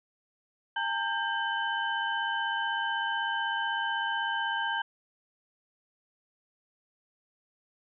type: tone cluster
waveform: sine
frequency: 813 / 909 / 1584 / 3038 Hz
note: G#5 / A#5 / G6 / F#7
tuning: -37 / -44 / +18 / +45 cents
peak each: -38 / -32 / -31 / -37 dBFS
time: 0.76-4.82 s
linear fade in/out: 5 ms
effects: none